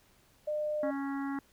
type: tone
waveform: sine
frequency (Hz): 603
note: D5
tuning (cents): +46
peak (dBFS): -30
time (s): 0.47-0.91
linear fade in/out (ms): 10
type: harmonic tone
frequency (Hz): 276.7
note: C#4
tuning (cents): -3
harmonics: 1 / 3 / 4 / 5 / 6 / 7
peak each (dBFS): -33 / -43 / -45 / -47 / -49 / -50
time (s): 0.83-1.39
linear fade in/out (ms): 2
effects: pink hiss -65 dBFS RMS until 1.52 s